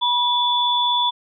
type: tone pair together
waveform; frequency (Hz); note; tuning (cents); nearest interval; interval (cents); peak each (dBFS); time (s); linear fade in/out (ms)
sine; 972 / 3456; B5 / A7; -28 / -32; octave + minor seventh; 2196; -19; 0.01-1.11; 20
effects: none